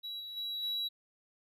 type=tone with level steps; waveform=triangle; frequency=3899 Hz; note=B7; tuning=23 cents flat; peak=-37 / -40 / -34 / -31 dBFS; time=0.03-0.89 s; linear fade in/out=20 ms; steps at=0.19 / 0.36 / 0.62 s; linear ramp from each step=20 ms; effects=resampled to 32000 Hz